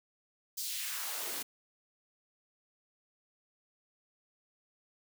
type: noise with high-pass filter sweep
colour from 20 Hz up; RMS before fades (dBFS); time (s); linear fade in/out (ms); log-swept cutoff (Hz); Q
white; -38; 0.57-1.43; 10; 5600 to 210; 1.5
effects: none